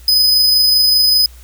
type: tone with amplitude modulation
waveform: 45% pulse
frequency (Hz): 5020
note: D#8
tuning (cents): +15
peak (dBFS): -8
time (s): 0.08-1.26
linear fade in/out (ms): 2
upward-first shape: sine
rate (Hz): 25.1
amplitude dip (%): 25
effects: added 60 Hz sine -36 dBFS peak until 1.43 s + white hiss -46 dBFS RMS until 1.43 s